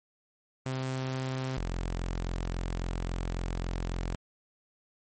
sawtooth tone pair in turn, 130.81 / 43.65 Hz, C3 / F1, 0 / 0 cents, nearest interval octave + perfect fifth, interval 1900 cents, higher first, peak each -27 dBFS, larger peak neither, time 0.66-1.57 / 1.57-4.15 s, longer second, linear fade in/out 0 ms, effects MP3 32 kbps

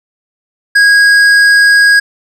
triangle tone with hard clipping, 1644 Hz, G#6, 18 cents flat, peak -5 dBFS, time 0.75-2 s, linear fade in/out 10 ms, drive 12 dB, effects none

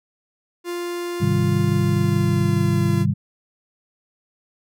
45% pulse tone with pitch glide, 349.2 to 341.8 Hz, F4 to F4, 0 to -37 cents, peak -25 dBFS, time 0.64-3.06 s, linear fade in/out 50 ms, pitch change -37 cents, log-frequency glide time 1.65-2.88 s
sine chord, Ab major seventh, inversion none, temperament equal, 103.83 / 130.81 / 155.56 / 196 Hz, Ab2 / C3 / Eb3 / G3, 0 / 0 / 0 / 0 cents, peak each -22 dBFS, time 1.2-3.14 s, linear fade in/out 20 ms
effects none

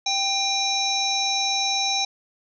harmonic tone with a mistuned harmonic, 784 Hz, G5, in tune, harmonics 1 / 3 / 5 / 7 / 8, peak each -27 / -30 / -24 / -29 / -30 dBFS, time 0.06-2.05 s, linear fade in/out 5 ms, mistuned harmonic 3, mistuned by +40 cents, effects none

